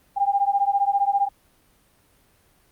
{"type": "beating tone pair", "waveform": "sine", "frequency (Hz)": [793, 808], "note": ["G5", "G#5"], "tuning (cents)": [20, -48], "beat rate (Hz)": 15, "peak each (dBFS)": -21, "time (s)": [0.16, 1.29], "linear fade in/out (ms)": 20, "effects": ["pink hiss -60 dBFS RMS until 2.71 s", "Opus 32 kbps"]}